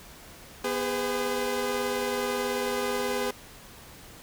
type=tone cluster; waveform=sawtooth; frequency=244.8 / 408.6 / 508 Hz; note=B3 / G#4 / B4; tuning=-15 / -28 / +49 cents; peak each=-31 / -26 / -27 dBFS; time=0.64-3.31 s; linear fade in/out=5 ms; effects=pink hiss -48 dBFS RMS until 4.22 s